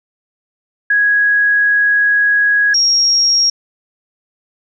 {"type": "tone pair in turn", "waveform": "sine", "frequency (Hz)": [1661.2, 5588], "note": ["G#6", "F8"], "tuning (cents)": [0, 0], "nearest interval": "octave + major sixth", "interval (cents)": 2100, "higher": "second", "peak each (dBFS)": -9, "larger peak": "neither", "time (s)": [[0.9, 2.74], [2.74, 3.5]], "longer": "first", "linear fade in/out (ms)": 5, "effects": []}